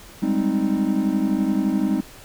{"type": "chord", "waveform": "triangle", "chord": "Ab major seventh", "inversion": "third", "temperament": "equal", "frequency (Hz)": [196, 207.7, 261.6, 311.1], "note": ["G3", "Ab3", "C4", "Eb4"], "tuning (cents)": [0, 0, 0, 0], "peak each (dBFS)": -22, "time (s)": [0.22, 2.01], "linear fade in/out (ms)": 10, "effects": ["pink hiss -44 dBFS RMS until 2.24 s"]}